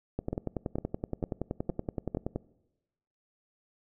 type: two click trains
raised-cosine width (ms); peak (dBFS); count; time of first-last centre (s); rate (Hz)
2; -18 / -18; 24 / 5; 0.19-2.36 / 0.33-2.148; 10.6 / 2.2
effects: noise-tail reverb RT60 1.0 s tail -22 dB re dry